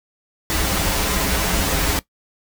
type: noise with comb filter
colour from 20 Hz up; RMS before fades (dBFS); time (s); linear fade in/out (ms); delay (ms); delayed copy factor
pink; -20; 0.5-1.99; 0; 8.3; -0.9
effects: noise-tail reverb RT60 0.1 s tail -18 dB re dry

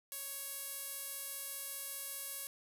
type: tone with band-pass filter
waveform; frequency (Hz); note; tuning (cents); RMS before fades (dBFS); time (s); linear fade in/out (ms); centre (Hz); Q
sawtooth; 555; C#5; +2; -44; 0.12-2.47; 0; 12000; 2
effects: none

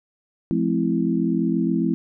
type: chord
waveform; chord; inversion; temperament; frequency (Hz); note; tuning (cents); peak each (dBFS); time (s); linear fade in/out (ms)
sine; F major seventh; none; equal with one note detuned; 174.61 / 215.2 / 261.6 / 329.6; F3 / A3 / C4 / E4; 0 / -38 / 0 / 0; -24; 0.51-1.94; 0
effects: none

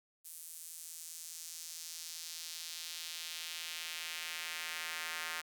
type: tone with high-pass filter sweep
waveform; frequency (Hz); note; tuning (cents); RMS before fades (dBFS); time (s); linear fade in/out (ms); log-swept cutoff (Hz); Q
square; 82.41; E2; 0; -44; 0.24-5.42; 20; 9800 to 1600; 1.3
effects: none

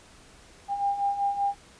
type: beating tone pair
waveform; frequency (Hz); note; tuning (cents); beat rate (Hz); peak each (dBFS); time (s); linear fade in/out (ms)
sine; 798 / 803.2; G5 / G5; +31 / +42; 5.2; -31 / -25; 0.68-1.55; 50
effects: pink hiss -53 dBFS RMS until 1.79 s + resampled to 22050 Hz

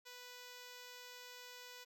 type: tone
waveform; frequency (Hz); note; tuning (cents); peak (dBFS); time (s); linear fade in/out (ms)
5% pulse; 493.9; B4; 0; -40; 0.05-1.85; 20
effects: none

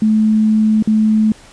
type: tone with dropouts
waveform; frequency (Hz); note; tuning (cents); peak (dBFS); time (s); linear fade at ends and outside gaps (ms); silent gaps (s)
sine; 216.6; A3; -27; -9; 0.02-1.32; 2; 0.825-0.874
effects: pink hiss -42 dBFS RMS until 1.52 s + resampled to 22050 Hz

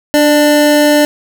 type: tone pair together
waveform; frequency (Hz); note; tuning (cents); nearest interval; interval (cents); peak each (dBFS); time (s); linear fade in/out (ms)
square; 293.7 / 595.6; D4 / D5; 0 / +24; octave; 1224; -10; 0.14-1.05; 0
effects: 7-bit

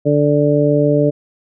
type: harmonic tone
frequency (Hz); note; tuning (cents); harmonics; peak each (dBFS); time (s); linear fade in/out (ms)
146.5; D3; -4; 1 / 2 / 3 / 4; -16 / -16 / -16 / -16; 0.05-1.11; 20
effects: none

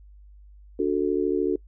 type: chord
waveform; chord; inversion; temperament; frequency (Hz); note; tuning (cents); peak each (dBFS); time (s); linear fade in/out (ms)
sine; D major; none; just; 293.7 / 367.1 / 440.5; D4 / F#4 / A4; 0 / -14 / +2; -26 / -24 / -26; 0.79-1.56; 5
effects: noise-tail reverb RT60 0.1 s tail -24 dB re dry + added 50 Hz sine -46 dBFS peak until 1.67 s

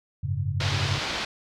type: chord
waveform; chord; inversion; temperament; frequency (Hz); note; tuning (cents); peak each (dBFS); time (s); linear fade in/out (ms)
sine; F# suspended second; none; just; 92.5 / 104.06 / 138.75; F#2 / G#2 / C#3; 0 / +4 / +2; -29; 0.23-0.99; 10
type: low-pass noise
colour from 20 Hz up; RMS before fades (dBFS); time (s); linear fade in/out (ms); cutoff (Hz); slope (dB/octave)
white; -30; 0.6-1.25; 5; 4600; 24
effects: none

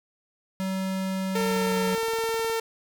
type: tone with pitch glide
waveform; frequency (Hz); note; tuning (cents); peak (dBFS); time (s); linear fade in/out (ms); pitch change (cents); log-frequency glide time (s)
square; 190 to 186.2; F#3 to F#3; +46 to +11; -27; 0.6-1.95; 0; -35; 1.38-1.84
type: tone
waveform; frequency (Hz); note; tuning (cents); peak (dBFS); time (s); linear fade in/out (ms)
sawtooth; 452.5; A4; +48; -21; 1.35-2.6; 5
type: click train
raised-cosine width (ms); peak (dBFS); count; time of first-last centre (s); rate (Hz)
1; -27; 22; 1.41-2.498; 19.3
effects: none

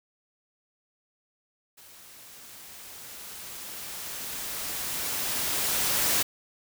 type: noise with level ramp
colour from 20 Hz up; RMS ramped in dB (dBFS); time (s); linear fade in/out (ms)
white; -51 to -24; 1.77-6.23; 10
effects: none

